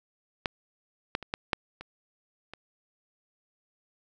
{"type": "clicks", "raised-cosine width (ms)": 0.3, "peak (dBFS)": [-11, -11, -24, -13, -8, -25, -25], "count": 7, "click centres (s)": [0.458, 1.151, 1.227, 1.339, 1.532, 1.81, 2.536], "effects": []}